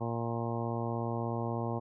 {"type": "harmonic tone with a mistuned harmonic", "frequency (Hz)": 116.54, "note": "A#2", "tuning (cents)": 0, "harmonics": [1, 2, 3, 4, 5, 6, 7, 8, 9], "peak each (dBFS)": [-35, -38, -40, -41, -42, -43, -43, -44, -45], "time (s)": [0, 1.8], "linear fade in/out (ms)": 20, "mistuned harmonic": 9, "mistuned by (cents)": 25, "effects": []}